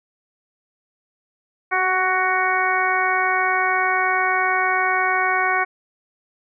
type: harmonic tone with a mistuned harmonic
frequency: 371.4 Hz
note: F#4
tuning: 7 cents sharp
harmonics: 1 / 2 / 3 / 4 / 5 / 6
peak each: -29 / -23 / -23 / -23 / -25 / -24 dBFS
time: 1.71-5.65 s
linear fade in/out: 20 ms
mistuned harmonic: 1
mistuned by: +20 cents
effects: none